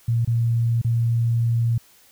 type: tone with dropouts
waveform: sine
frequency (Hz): 116.54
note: A#2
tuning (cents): 0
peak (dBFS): -17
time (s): 0.08-1.78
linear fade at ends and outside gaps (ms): 5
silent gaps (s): 0.249-0.274 / 0.816-0.846
effects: white hiss -54 dBFS RMS until 2.11 s